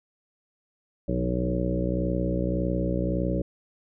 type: harmonic tone with a mistuned harmonic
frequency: 61.74 Hz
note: B1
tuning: in tune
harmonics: 1 / 2 / 3 / 4 / 5 / 6 / 7 / 8 / 9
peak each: -30 / -32 / -29 / -37 / -31 / -37 / -36 / -38 / -32 dBFS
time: 1.08-3.42 s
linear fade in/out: 5 ms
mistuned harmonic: 3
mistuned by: -35 cents
effects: none